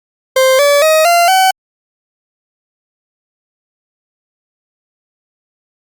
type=tone with pitch steps; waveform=40% pulse; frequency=523.3 / 574 / 629.5 / 690.5 / 757.4 Hz; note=C5 / D5 / D#5 / F5 / F#5; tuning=0 / -40 / +20 / -20 / +40 cents; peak=-6 dBFS; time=0.36-1.51 s; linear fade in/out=5 ms; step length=230 ms; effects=Opus 48 kbps